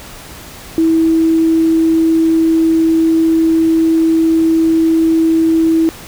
sine tone, 324.9 Hz, E4, 25 cents flat, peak -8 dBFS, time 0.78-5.89 s, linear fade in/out 0 ms, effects pink hiss -33 dBFS RMS until 6.07 s

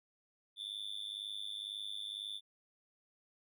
triangle tone with amplitude modulation, 3520 Hz, A7, in tune, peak -35 dBFS, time 0.56-2.41 s, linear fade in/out 50 ms, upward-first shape sine, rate 102 Hz, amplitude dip 95%, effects none

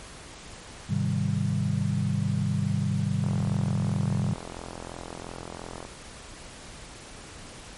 sine chord, Ab major seventh, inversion none, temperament equal, 103.83 / 130.81 / 155.56 / 196 Hz, Ab2 / C3 / Eb3 / G3, 0 / 0 / 0 / 0 cents, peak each -29 dBFS, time 0.89-4.34 s, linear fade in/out 10 ms
click train, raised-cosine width 1 ms, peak -23 dBFS, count 113, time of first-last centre 3.24-5.851 s, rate 42.9 Hz
effects pink hiss -44 dBFS RMS until 7.77 s + MP3 48 kbps

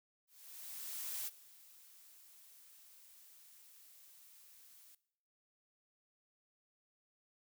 blue noise with ADSR envelope, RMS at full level -41 dBFS, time 0.27-4.95 s, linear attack 1000 ms, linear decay 28 ms, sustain -20 dB, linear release 4 ms, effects noise-tail reverb RT60 0.7 s tail -19 dB re dry

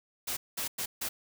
white noise bursts at uneven times, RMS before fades -34 dBFS, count 4, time 0.27-0.37 / 0.57-0.68 / 0.78-0.86 / 1.01-1.09 s, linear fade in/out 10 ms, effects none

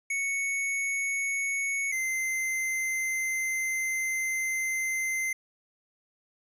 square tone pair in turn, 2217 / 2075 Hz, C#7 / C7, 0 / -15 cents, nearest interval minor second, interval 115 cents, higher first, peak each -28 dBFS, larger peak neither, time 0.1-1.92 / 1.92-5.33 s, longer second, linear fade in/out 5 ms, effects resampled to 32000 Hz

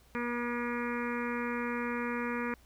harmonic tone, 240 Hz, B3, 49 cents flat, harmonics 1 / 2 / 4 / 5 / 6 / 7 / 8 / 9 / 10, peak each -35 / -38 / -41 / -42 / -43 / -43 / -44 / -45 / -45 dBFS, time 0.15-2.54 s, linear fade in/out 0 ms, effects added 60 Hz sine -60 dBFS peak until 2.65 s + pink hiss -64 dBFS RMS until 2.65 s

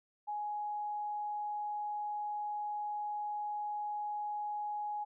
sine tone, 835 Hz, G#5, 9 cents sharp, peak -35 dBFS, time 0.27-5.05 s, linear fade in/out 20 ms, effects none

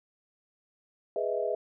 sine chord, E major seventh, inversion first, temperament equal, 415.3 / 493.9 / 622.3 / 659.3 Hz, G#4 / B4 / D#5 / E5, 0 / 0 / 0 / 0 cents, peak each -33 dBFS, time 1.16-1.55 s, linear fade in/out 2 ms, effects none

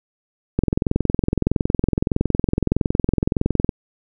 click train, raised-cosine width 3 ms, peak -4 dBFS, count 68, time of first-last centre 0.59-3.692 s, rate 21.6 Hz, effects none

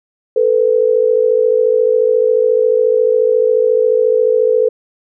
sine tone pair together, 442.8 / 497 Hz, A4 / B4, +11 / +11 cents, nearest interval major second, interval 200 cents, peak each -12 dBFS, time 0.36-4.69 s, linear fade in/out 5 ms, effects none

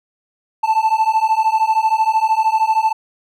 triangle beating tone pair, 874 / 887 Hz, A5 / A5, -12 / +14 cents, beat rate 13 Hz, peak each -14 / -14 dBFS, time 0.63-2.93 s, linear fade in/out 10 ms, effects none

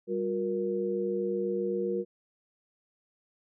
sine tone cluster, 196.3 / 362.4 / 470.2 Hz, G3 / F#4 / A#4, +3 / -36 / +15 cents, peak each -35 / -31 / -31 dBFS, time 0.07-2.05 s, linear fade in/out 50 ms, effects none

